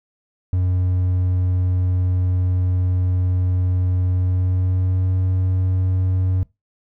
triangle tone with pitch glide, 91.2 to 92.79 Hz, F#2 to F#2, -24 to +5 cents, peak -14 dBFS, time 0.53-6.43 s, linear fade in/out 0 ms, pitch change +29 cents, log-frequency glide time 4.1-5.1 s, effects noise-tail reverb RT60 0.2 s tail -20 dB re dry

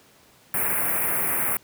white band-stop noise, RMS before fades -24 dBFS, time 0.54-1.57 s, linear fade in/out 2 ms, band 2400 to 9600 Hz, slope 48 dB/octave, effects pink hiss -55 dBFS RMS until 1.63 s + high-pass 100 Hz 12 dB/octave

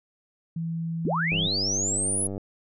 sine tone, 165.1 Hz, E3, 3 cents sharp, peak -27 dBFS, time 0.56-1.47 s, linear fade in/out 5 ms
sine linear sweep, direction up, 147.5 to 10548 Hz, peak -24 dBFS, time 1.05-2.27 s, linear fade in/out 2 ms
click train, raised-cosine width 2 ms, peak -21 dBFS, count 105, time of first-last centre 1.32-2.379 s, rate 98.2 Hz
effects none

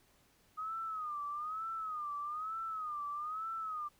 sine tone with vibrato, 1244.5 Hz, D#6, in tune, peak -37 dBFS, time 0.57-3.89 s, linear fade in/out 20 ms, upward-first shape sine, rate 1.1 Hz, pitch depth 120 cents each way, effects pink hiss -69 dBFS RMS until 3.99 s

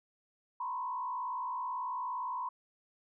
sine tone with frequency modulation, 1000 Hz, B5, 21 cents sharp, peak -34 dBFS, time 0.6-2.49 s, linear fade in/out 5 ms, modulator 58.9 Hz, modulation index 0.99, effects none

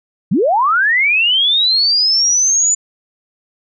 sine linear sweep, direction up, 140.7 to 7040 Hz, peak -10 dBFS, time 0.31-2.75 s, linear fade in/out 10 ms, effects none

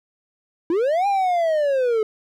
triangle linear two-way sweep, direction up then down, 315.6 to 815 to 424.1 Hz, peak -15 dBFS, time 0.7-2.03 s, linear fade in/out 2 ms, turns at 1.07 s, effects none

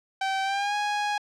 sawtooth tone with pitch glide, 773 to 828.5 Hz, G5 to G#5, -24 to -4 cents, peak -21 dBFS, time 0.21-1.18 s, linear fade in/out 5 ms, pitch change +120 cents, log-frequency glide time 0.43-0.75 s, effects low-pass 5000 Hz 12 dB/octave

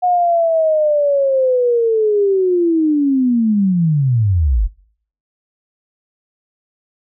sine linear sweep, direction down, 728 to 42 Hz, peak -11 dBFS, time 0.02-4.68 s, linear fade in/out 20 ms, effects noise-tail reverb RT60 0.6 s tail -24 dB re dry

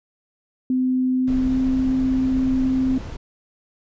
sine tone with pitch glide, 256.2 to 260.4 Hz, C4 to C4, -36 to -8 cents, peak -17 dBFS, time 0.7-2.98 s, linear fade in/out 2 ms, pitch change +28 cents, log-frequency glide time 1.14-1.67 s
brown noise, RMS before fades -30 dBFS, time 1.27-3.17 s, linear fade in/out 10 ms
effects resampled to 16000 Hz

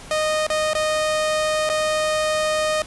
sawtooth tone with dropouts, 618 Hz, D#5, 12 cents flat, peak -15 dBFS, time 0.11-2.82 s, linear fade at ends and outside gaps 1 ms, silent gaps 0.467-0.501 / 0.733-0.751 / 1.691-1.698 s, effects pink hiss -40 dBFS RMS until 2.86 s + resampled to 24000 Hz

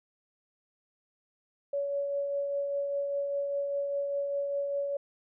sine tone with tremolo, 564 Hz, C#5, 30 cents sharp, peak -27 dBFS, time 1.73-4.97 s, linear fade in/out 5 ms, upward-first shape triangle, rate 5 Hz, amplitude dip 35%, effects none

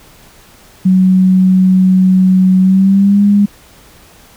sine tone with pitch glide, 186.4 to 203.3 Hz, F#3 to G#3, +13 to -37 cents, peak -5 dBFS, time 0.85-3.46 s, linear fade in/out 10 ms, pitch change +150 cents, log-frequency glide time 2.6-3.22 s, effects pink hiss -42 dBFS RMS until 4.36 s

